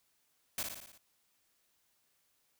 white noise with echo, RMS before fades -36 dBFS, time 0.58-0.63 s, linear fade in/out 2 ms, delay 58 ms, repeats 6, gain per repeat -4 dB, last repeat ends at 0.978 s, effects white hiss -75 dBFS RMS until 2.59 s

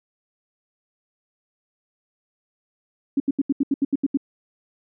sine tone bursts, 277.1 Hz, C#4, 1 cent flat, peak -16 dBFS, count 10, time 3.17-4.173 s, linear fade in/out 5 ms, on 31 ms, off 77 ms, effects none

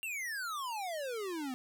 square exponential sweep, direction down, 2802 to 246.9 Hz, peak -37 dBFS, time 0.03-1.54 s, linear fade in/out 0 ms, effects none

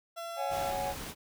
30% pulse tone, 676 Hz, E5, 43 cents sharp, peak -35 dBFS, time 0.16-0.72 s, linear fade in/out 20 ms
triangle chord, C# suspended fourth, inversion none, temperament equal, 554.4 / 740 / 830.6 Hz, C#5 / F#5 / G#5, 0 / 0 / 0 cents, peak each -34 dBFS, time 0.36-0.95 s, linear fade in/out 50 ms
pink noise, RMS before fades -41 dBFS, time 0.49-1.15 s, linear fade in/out 50 ms
effects none

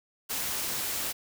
white noise, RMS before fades -32 dBFS, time 0.29-1.13 s, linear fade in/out 20 ms, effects none

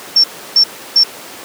sine tone bursts, 5440 Hz, F8, 46 cents flat, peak -5 dBFS, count 3, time 0.16-1.037 s, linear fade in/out 5 ms, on 79 ms, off 320 ms, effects pink hiss -31 dBFS RMS until 1.44 s + high-pass 300 Hz 12 dB/octave

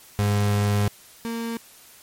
35% pulse tone pair in turn, 102.6 / 230.3 Hz, G#2 / A#3, -21 / -21 cents, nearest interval octave + major second, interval 1400 cents, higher second, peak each -17 / -25 dBFS, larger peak first, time 0.19-0.88 / 1.25-1.57 s, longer first, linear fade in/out 0 ms, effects white hiss -49 dBFS RMS until 2.02 s + MP3 64 kbps

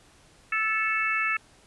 harmonic tone with a mistuned harmonic, 440 Hz, A4, in tune, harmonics 3 / 4 / 5 / 6, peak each -29 / -29 / -29 / -29 dBFS, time 0.52-1.37 s, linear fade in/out 5 ms, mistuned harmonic 4, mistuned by -17 cents, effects pink hiss -57 dBFS RMS until 1.66 s + resampled to 24000 Hz

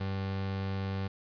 30% pulse tone, 96.8 Hz, G2, 21 cents flat, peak -29 dBFS, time 0-1.08 s, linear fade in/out 10 ms, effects resampled to 11025 Hz + 10-bit

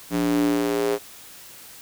square tone with high-pass filter sweep, 58.2 Hz, A#1, 2 cents flat, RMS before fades -22 dBFS, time 0.1-0.99 s, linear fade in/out 50 ms, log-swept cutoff 230 to 430 Hz, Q 4.5, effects white hiss -44 dBFS RMS until 1.81 s

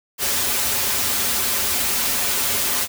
white noise with comb filter, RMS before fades -21 dBFS, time 0.18-2.88 s, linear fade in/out 50 ms, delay 6.3 ms, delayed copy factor -0.8, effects none

